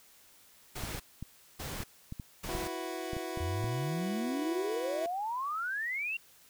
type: noise bursts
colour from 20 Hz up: pink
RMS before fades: -40 dBFS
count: 3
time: 0.75-2.68 s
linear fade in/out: 10 ms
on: 250 ms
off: 590 ms
type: clicks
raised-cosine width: 5 ms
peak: -27 dBFS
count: 11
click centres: 0.837 / 0.949 / 1.226 / 1.804 / 2.124 / 2.198 / 2.551 / 3.133 / 3.167 / 3.374 / 3.642 s
type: chord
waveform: 25% pulse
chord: E suspended second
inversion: none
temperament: equal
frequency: 329.6 / 370 / 493.9 Hz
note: E4 / F#4 / B4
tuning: 0 / 0 / 0 cents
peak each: -36 / -36 / -40 dBFS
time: 2.49-5.06 s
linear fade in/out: 0 ms
type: exponential sweep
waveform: sine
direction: up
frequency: 81.2 to 2794 Hz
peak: -32 dBFS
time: 3.4-6.17 s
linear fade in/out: 5 ms
effects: white hiss -60 dBFS RMS until 6.49 s